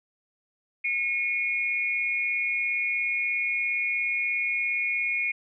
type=tone pair together; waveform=sine; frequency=2176 / 2439 Hz; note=C#7 / D#7; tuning=-33 / -35 cents; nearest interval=major second; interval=198 cents; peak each=-27 dBFS; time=0.84-5.32 s; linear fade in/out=10 ms; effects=none